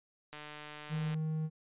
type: click train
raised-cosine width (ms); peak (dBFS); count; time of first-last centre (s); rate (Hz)
0.3; -30; 123; 0.33-1.143; 150
type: tone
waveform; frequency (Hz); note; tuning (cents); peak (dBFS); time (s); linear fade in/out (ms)
triangle; 156.9; D#3; +15; -30; 0.89-1.5; 50
effects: resampled to 8000 Hz